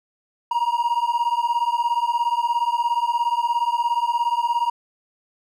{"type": "beating tone pair", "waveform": "triangle", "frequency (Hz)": [939, 956], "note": ["A#5", "A#5"], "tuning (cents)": [12, 43], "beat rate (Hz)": 17, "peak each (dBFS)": -20, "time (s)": [0.51, 4.7], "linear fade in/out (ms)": 5, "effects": []}